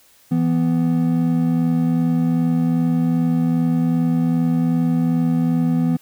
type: tone pair together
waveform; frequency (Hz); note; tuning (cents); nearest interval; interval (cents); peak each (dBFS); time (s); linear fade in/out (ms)
triangle; 165.65 / 248.2; E3 / B3; +9 / +9; perfect fifth; 700; -16; 0.31-5.97; 10
effects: white hiss -53 dBFS RMS until 6.01 s